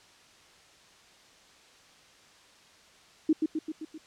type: tone with echo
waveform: sine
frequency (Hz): 313.7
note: D#4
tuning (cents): +14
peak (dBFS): -19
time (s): 3.29-3.33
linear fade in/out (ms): 5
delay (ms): 130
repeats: 5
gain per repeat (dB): -4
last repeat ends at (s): 3.98
effects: white hiss -57 dBFS RMS until 4.06 s + low-pass 6000 Hz 12 dB/octave